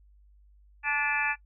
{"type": "harmonic tone with a mistuned harmonic", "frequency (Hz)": 290, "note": "D4", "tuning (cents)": -22, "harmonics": [3, 4, 5, 6, 7, 8, 9], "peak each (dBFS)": [-33, -38, -36, -29, -40, -31, -33], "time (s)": [0.83, 1.36], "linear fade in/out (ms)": 50, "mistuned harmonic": 8, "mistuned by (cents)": 34, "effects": ["noise-tail reverb RT60 0.1 s tail -17 dB re dry", "added 50 Hz sine -55 dBFS peak until 1.45 s"]}